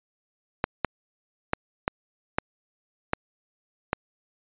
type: clicks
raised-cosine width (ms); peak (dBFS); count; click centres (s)
0.5; -7; 7; 0.641 / 0.847 / 1.534 / 1.879 / 2.385 / 3.134 / 3.931
effects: resampled to 8000 Hz